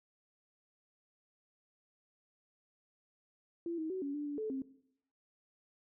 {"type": "tone with pitch steps", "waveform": "sine", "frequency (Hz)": [338.7, 316.9, 375.4, 281.2, 293.7, 289.9, 434.9, 266.3], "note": ["E4", "D#4", "F#4", "C#4", "D4", "D4", "A4", "C4"], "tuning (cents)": [47, 32, 25, 25, 0, -22, -20, 31], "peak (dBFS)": -35, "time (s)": [3.66, 4.62], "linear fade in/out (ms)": 2, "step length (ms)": 120, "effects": ["noise-tail reverb RT60 0.7 s tail -18 dB re dry"]}